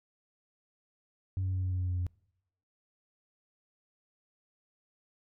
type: tone with pitch steps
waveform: sine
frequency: 94.3 / 93.59 / 92.89 / 92.2 / 91.51 / 90.83 / 90.15 / 89.47 Hz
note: F#2 / F#2 / F#2 / F#2 / F#2 / F#2 / F#2 / F2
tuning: +33 / +20 / +7 / -6 / -19 / -32 / -45 / +42 cents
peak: -27 dBFS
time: 1.37-2.066 s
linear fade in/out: 0 ms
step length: 87 ms
effects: noise-tail reverb RT60 0.8 s tail -25 dB re dry + tanh soft clip ceiling -27 dBFS